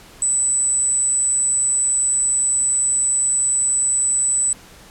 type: tone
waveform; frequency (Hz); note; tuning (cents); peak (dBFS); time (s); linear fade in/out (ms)
sine; 7970; B8; +15; -15; 0.22-4.53; 2
effects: pink hiss -44 dBFS RMS until 4.9 s + low-pass 12000 Hz 12 dB/octave